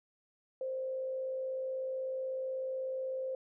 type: tone with frequency modulation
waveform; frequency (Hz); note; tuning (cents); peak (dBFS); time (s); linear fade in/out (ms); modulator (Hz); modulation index
sine; 523; C5; -1; -34; 0.61-3.35; 2; 56.2; 0.26
effects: none